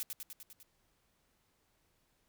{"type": "noise with echo", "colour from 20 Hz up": "blue", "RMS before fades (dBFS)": -38, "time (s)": [0, 0.03], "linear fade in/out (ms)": 0, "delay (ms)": 100, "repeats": 6, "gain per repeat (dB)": -3, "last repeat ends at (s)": 0.63, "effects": ["pink hiss -75 dBFS RMS until 2.28 s"]}